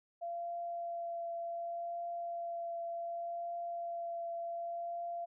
sine tone with vibrato, 684 Hz, F5, 36 cents flat, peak -37 dBFS, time 0.21-5.26 s, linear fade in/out 20 ms, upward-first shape triangle, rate 0.67 Hz, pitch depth 13 cents each way, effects none

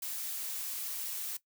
blue noise, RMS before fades -38 dBFS, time 0.02-1.37 s, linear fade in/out 5 ms, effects noise-tail reverb RT60 0.1 s tail -17 dB re dry

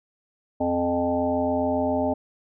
harmonic tone with a mistuned harmonic, 87.31 Hz, F2, in tune, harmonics 1 / 3 / 5 / 7 / 9 / 10, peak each -35 / -25 / -31 / -25 / -30 / -33 dBFS, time 0.6-2.14 s, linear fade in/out 10 ms, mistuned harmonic 5, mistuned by -20 cents, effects none

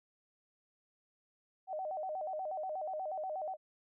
sine tone with vibrato, 683 Hz, F5, 39 cents flat, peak -36 dBFS, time 1.67-3.57 s, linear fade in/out 50 ms, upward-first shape square, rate 8.3 Hz, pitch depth 180 cents each way, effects none

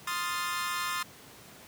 sawtooth chord, F dominant seventh, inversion second, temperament equal, 1046.5 / 1244.5 / 1396.9 / 1760 Hz, C6 / Eb6 / F6 / A6, 0 / 0 / 0 / 0 cents, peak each -31 / -32 / -35 / -34 dBFS, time 0.07-1.03 s, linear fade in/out 5 ms, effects pink hiss -51 dBFS RMS until 1.67 s + high-pass 100 Hz 12 dB/octave

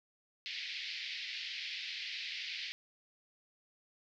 pink band-pass noise, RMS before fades -42 dBFS, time 0.46-2.72 s, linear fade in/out 0 ms, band 2000 to 4900 Hz, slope 48 dB/octave, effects none

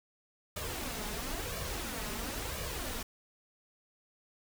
pink noise with flanger, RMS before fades -38 dBFS, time 0.56-3.03 s, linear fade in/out 5 ms, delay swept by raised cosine 1.7 to 4.8 ms, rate 0.98 Hz, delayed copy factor +0.6, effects none

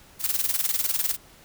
blue noise with tremolo, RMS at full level -23 dBFS, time 0.19-1.17 s, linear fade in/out 50 ms, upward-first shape square, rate 20 Hz, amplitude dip 70%, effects pink hiss -52 dBFS RMS until 1.44 s

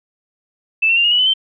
sine tone with pitch steps, 2637 / 2710 / 2784 / 2861 / 2939 / 3020 / 3104 Hz, E7 / E7 / F7 / F7 / F#7 / F#7 / G7, 0 / +47 / -6 / +41 / -12 / +35 / -18 cents, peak -11 dBFS, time 0.82-1.338 s, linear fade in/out 10 ms, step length 74 ms, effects none

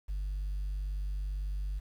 sine tone, 49 Hz, G1, in tune, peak -30 dBFS, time 0.08-1.8 s, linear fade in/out 20 ms, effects tanh soft clip ceiling -30 dBFS + 10-bit

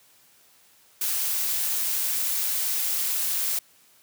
blue noise, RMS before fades -26 dBFS, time 1.01-3.59 s, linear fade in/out 5 ms, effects white hiss -58 dBFS RMS until 4.02 s + high-pass 80 Hz 12 dB/octave

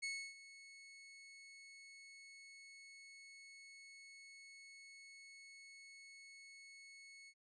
sawtooth tone with ADSR envelope, 2200 Hz, C#7, 14 cents flat, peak -36 dBFS, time 0.02-7.34 s, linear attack 18 ms, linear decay 300 ms, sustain -17 dB, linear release 59 ms, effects resampled to 22050 Hz

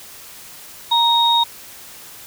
sine tone pair together, 935 / 3740 Hz, A#5 / A#7, +5 / +5 cents, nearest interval 2 octaves, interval 2400 cents, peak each -15 dBFS, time 0.91-1.44 s, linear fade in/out 10 ms, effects white hiss -39 dBFS RMS until 2.26 s

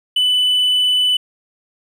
sine tone with hard clipping, 2992 Hz, F#7, 19 cents sharp, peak -13 dBFS, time 0.16-1.17 s, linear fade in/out 5 ms, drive 2 dB, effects none

